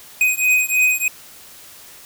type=beating tone pair; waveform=square; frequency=2501 / 2504.2 Hz; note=D#7 / D#7; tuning=+8 / +11 cents; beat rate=3.2 Hz; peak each=-18 dBFS; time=0.21-1.08 s; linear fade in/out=2 ms; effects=white hiss -42 dBFS RMS until 2.05 s